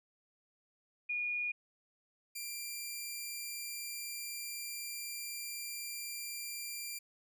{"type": "tone pair in turn", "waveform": ["sine", "10% pulse"], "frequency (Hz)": [2441, 2376], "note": ["D#7", "D7"], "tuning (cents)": [-34, 20], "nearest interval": "unison", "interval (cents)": 46, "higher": "first", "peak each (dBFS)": [-33, -31], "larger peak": "second", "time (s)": [[1.09, 1.52], [2.35, 6.99]], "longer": "second", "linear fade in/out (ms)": 10, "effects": []}